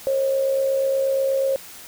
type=tone with amplitude modulation; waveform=sine; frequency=540 Hz; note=C#5; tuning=45 cents flat; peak=-16 dBFS; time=0.07-1.56 s; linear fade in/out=0 ms; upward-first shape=sine; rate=68.3 Hz; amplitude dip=40%; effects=white hiss -41 dBFS RMS until 1.87 s

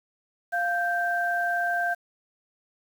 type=tone pair together; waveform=sine; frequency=698.5 / 1568.1 Hz; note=F5 / G6; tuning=0 / 0 cents; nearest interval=octave + major second; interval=1400 cents; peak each=-26 / -26 dBFS; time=0.52-1.95 s; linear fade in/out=20 ms; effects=8-bit

